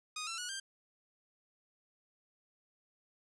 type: tone with pitch steps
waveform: 10% pulse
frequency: 1241 / 1345.5 / 1458.9 / 1581.7 Hz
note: D#6 / E6 / F#6 / G6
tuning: -5 / +35 / -25 / +15 cents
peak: -30 dBFS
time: 0.16-0.6 s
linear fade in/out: 5 ms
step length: 110 ms
effects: resampled to 22050 Hz